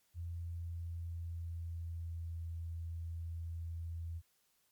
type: tone with pitch glide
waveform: sine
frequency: 85.1 to 83.3 Hz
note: F2 to E2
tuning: -44 to +19 cents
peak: -39 dBFS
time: 0.14-4.22 s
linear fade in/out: 50 ms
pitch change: -37 cents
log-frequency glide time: 0.25-2.46 s
effects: white hiss -75 dBFS RMS until 4.71 s + MP3 96 kbps